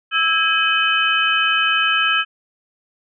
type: tone cluster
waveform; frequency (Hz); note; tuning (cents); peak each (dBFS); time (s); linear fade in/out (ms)
sine; 1314 / 1637 / 2542 / 3039; E6 / G#6 / D#7 / F#7; -6 / -25 / +36 / +46; -20; 0.11-2.25; 50
effects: none